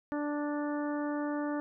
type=harmonic tone; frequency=293.7 Hz; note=D4; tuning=in tune; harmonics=1 / 2 / 3 / 4 / 5 / 6; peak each=-32 / -38 / -42 / -44 / -46 / -48 dBFS; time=0.12-1.6 s; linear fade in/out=0 ms; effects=none